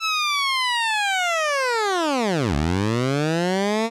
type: linear two-way sweep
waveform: 15% pulse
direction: down then up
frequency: 1324 to 69.1 to 232.1 Hz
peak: -13 dBFS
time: 0-3.9 s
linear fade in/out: 50 ms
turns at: 2.55 s
effects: low-pass 7000 Hz 12 dB/octave